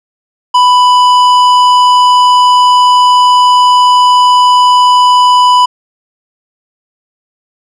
triangle tone with tanh clipping, 993 Hz, B5, 9 cents sharp, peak -5 dBFS, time 0.54-5.66 s, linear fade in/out 10 ms, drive 16 dB, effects none

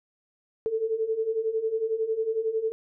sine beating tone pair, 436.7 / 447.7 Hz, A4 / A4, -13 / +30 cents, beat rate 11 Hz, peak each -30 / -26 dBFS, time 0.66-2.72 s, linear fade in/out 0 ms, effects none

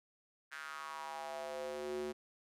square tone with high-pass filter sweep, 74.1 Hz, D2, 16 cents sharp, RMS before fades -43 dBFS, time 0.51-2.13 s, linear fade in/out 20 ms, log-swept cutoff 1600 to 310 Hz, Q 4.3, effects low-pass 11000 Hz 12 dB/octave

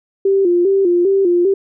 sine tone with vibrato, 370 Hz, F#4, in tune, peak -10 dBFS, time 0.25-1.54 s, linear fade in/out 5 ms, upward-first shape square, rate 2.5 Hz, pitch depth 95 cents each way, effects none

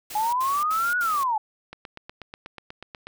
white noise bursts, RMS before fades -37 dBFS, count 4, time 0.1-1.236 s, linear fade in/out 5 ms, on 230 ms, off 72 ms
sine linear two-way sweep, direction up then down, 830.6 to 1480 to 830.6 Hz, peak -21 dBFS, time 0.15-1.38 s, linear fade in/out 5 ms, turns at 0.98 s
click train, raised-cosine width 0.3 ms, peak -22 dBFS, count 12, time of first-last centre 1.73-3.07 s, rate 8.21 Hz
effects none

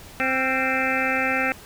harmonic tone with a mistuned harmonic, 261.6 Hz, C4, in tune, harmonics 1 / 2 / 3 / 5 / 6 / 7 / 8 / 9 / 10, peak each -29 / -29 / -29 / -29 / -29 / -29 / -29 / -29 / -29 dBFS, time 0.2-1.52 s, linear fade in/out 0 ms, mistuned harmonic 5, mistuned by +53 cents, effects pink hiss -44 dBFS RMS until 1.65 s

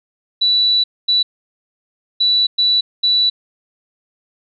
sine tone bursts at uneven times, 3951 Hz, B7, in tune, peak -11 dBFS, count 5, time 0.41-0.84 / 1.08-1.23 / 2.2-2.47 / 2.58-2.81 / 3.03-3.3 s, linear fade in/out 10 ms, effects none

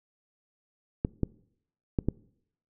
clicks, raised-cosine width 3 ms, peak -12 dBFS, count 4, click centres 1.049 / 1.233 / 1.988 / 2.086 s, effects noise-tail reverb RT60 0.7 s tail -23 dB re dry

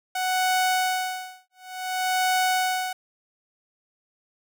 sawtooth tone with tremolo, 742 Hz, F#5, 5 cents sharp, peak -16 dBFS, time 0.15-2.93 s, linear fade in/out 5 ms, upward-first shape sine, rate 0.56 Hz, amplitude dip 100%, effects none

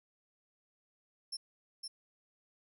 35% pulse tone with echo, 5360 Hz, E8, 28 cents sharp, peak -35 dBFS, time 1.32-1.37 s, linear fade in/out 10 ms, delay 510 ms, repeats 1, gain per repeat -3 dB, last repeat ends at 1.88 s, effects none

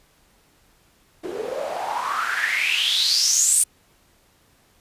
white noise with band-pass filter sweep, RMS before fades -22 dBFS, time 1.23-3.64 s, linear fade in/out 10 ms, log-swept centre 340 to 9300 Hz, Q 8, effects pink hiss -59 dBFS RMS until 4.8 s + resampled to 32000 Hz

